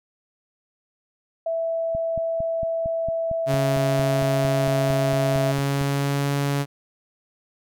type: tone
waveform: sine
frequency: 659.3 Hz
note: E5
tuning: in tune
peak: -22 dBFS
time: 1.46-5.52 s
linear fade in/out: 5 ms
type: click train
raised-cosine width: 5 ms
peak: -21 dBFS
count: 18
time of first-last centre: 1.95-5.814 s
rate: 4.4 Hz
type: tone with pitch glide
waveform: sawtooth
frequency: 138.59 to 141.26 Hz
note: C#3 to C#3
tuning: 0 to +33 cents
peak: -17 dBFS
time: 3.46-6.66 s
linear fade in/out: 50 ms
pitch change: +33 cents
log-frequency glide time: 5.4-6.34 s
effects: none